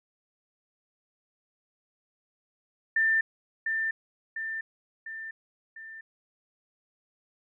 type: tone with echo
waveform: sine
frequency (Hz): 1788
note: A6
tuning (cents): +27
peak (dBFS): -21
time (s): 2.96-3.21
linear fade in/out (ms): 5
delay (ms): 700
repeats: 4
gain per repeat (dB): -5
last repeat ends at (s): 6.01
effects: none